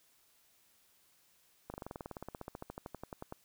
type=slowing click train; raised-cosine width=1 ms; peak=-28 dBFS; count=26; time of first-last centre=1.7-3.324 s; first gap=39 ms; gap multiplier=1.04; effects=white hiss -69 dBFS RMS until 3.44 s